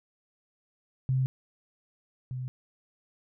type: tone pair in turn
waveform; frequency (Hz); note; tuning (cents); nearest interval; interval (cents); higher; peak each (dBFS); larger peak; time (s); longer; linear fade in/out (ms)
sine; 130.81 / 127.53; C3 / C3; 0 / -44; unison; 44; first; -23 / -32; first; 1.09-1.26 / 2.31-2.48; neither; 0
effects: none